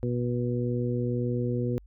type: harmonic tone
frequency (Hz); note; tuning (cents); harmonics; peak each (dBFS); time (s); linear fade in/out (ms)
121.8; B2; -24; 1 / 2 / 3 / 4; -28 / -31 / -33 / -34; 0.03-1.78; 0
effects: added 50 Hz sine -49 dBFS peak until 1.86 s

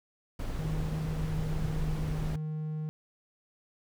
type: noise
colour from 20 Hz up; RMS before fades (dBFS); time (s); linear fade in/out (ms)
brown; -34; 0.39-2.36; 5
type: tone with pitch glide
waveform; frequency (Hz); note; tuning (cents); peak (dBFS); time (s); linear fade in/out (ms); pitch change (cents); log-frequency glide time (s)
triangle; 156.6 to 154.71; D#3 to D#3; +11 to -10; -30; 0.59-2.89; 0; -21; 0.96-2.32
effects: none

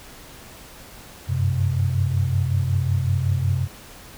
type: tone cluster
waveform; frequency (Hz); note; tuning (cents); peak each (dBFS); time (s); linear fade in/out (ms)
sine; 93.1 / 98.5 / 130.6; F#2 / G2 / C3; +11 / +9 / -3; -21 / -27 / -22; 1.27-3.68; 50
effects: pink hiss -43 dBFS RMS until 4.17 s

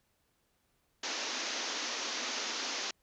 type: band-pass noise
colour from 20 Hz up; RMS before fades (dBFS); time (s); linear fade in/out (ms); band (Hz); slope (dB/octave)
white; -37; 1.03-2.91; 5; 220 to 6600; 96
effects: pink hiss -75 dBFS RMS until 3.02 s

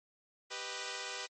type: chord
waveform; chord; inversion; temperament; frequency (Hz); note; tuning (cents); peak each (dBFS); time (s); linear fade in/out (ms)
5% pulse; G augmented; none; equal; 392 / 493.9 / 622.3; G4 / B4 / D#5; 0 / 0 / 0; -33 / -30 / -35; 0.5-1.27; 20
effects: MP3 32 kbps

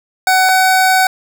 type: tone pair in turn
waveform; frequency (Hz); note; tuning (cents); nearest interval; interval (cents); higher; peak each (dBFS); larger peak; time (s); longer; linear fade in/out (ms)
25% pulse; 750 / 752.6; F#5 / F#5; +23 / +29; unison; 6; second; -5; neither; 0.27-0.49 / 0.49-1.07; second; 2
effects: none

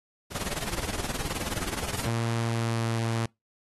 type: noise with tremolo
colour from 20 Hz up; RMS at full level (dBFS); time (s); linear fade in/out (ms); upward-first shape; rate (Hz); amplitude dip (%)
pink; -30; 0.3-2.1; 50; sine; 19; 80
type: noise with exponential decay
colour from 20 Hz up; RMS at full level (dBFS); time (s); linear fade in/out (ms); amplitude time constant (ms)
blue; -33; 1.97-2.24; 2; 58
type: tone with pitch glide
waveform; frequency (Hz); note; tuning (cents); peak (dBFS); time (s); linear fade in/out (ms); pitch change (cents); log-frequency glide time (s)
sawtooth; 115.6 to 114.34; A#2 to A#2; -14 to -33; -22; 2.06-3.26; 5; -19; 2.42-3
effects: noise-tail reverb RT60 0.2 s tail -26 dB re dry + AAC 32 kbps

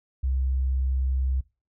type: tone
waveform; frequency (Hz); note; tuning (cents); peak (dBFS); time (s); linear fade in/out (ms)
sine; 65.41; C2; 0; -22; 0.23-1.41; 10
effects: noise-tail reverb RT60 0.3 s tail -22 dB re dry

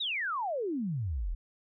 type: exponential sweep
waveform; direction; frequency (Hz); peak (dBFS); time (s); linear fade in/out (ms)
sine; down; 3951 to 35.36; -30; 0-1.35; 10
effects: none

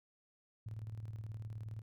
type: tone with tremolo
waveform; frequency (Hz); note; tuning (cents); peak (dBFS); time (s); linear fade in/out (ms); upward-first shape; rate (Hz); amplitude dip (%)
sine; 108.5; A2; -24; -40; 0.66-1.82; 5; square; 19; 55
effects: none

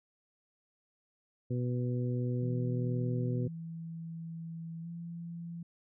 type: harmonic tone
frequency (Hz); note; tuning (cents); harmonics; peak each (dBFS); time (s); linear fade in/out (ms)
123.47; B2; 0; 1 / 2 / 3 / 4; -31 / -37 / -41 / -43; 1.5-3.48; 10
type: tone with pitch glide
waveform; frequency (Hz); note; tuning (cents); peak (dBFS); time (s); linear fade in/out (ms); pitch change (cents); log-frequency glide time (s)
sine; 164.81 to 169.35; E3 to E3; 0 to +47; -39; 2.42-5.63; 5; +47; 4.82-4.87
effects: none

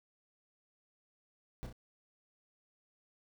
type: noise with echo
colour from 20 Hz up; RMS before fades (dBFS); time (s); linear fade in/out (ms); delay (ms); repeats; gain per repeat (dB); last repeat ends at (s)
brown; -41; 1.63-1.66; 0; 33; 2; -5; 1.726
effects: none

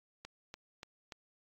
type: click train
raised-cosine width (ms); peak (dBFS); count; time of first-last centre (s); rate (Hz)
0.2; -28; 4; 0.25-1.122; 3.44
effects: AAC 64 kbps

